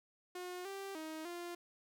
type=tone with pitch steps; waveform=sawtooth; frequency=360.4 / 392 / 315.2 / 347.9 Hz; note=F#4 / G4 / D#4 / F4; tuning=-45 / 0 / +23 / -7 cents; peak=-39 dBFS; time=0.35-1.55 s; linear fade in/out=5 ms; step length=300 ms; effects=none